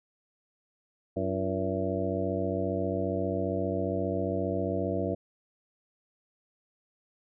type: harmonic tone with a mistuned harmonic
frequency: 94.9 Hz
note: F#2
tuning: 44 cents sharp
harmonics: 1 / 2 / 3 / 4 / 5 / 6 / 7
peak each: -35 / -35 / -35 / -35 / -35 / -35 / -35 dBFS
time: 1.16-5.15 s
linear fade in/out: 10 ms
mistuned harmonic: 4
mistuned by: -130 cents
effects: none